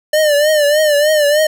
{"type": "tone with vibrato", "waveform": "square", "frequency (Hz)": 599, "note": "D5", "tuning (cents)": 34, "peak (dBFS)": -10, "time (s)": [0.13, 1.47], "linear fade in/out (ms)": 5, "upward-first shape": "triangle", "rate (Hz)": 3.3, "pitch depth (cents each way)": 87, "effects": []}